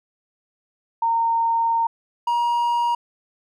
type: tone pair in turn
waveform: sine / triangle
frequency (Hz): 919 / 949.8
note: A#5 / A#5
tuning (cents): -25 / +32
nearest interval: minor second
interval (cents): 57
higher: second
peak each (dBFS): -17 / -16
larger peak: second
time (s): 1.02-1.87 / 2.27-2.95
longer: first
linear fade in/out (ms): 5
effects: none